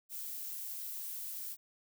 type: noise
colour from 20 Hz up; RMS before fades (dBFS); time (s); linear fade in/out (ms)
violet; -42; 0.09-1.57; 50
effects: none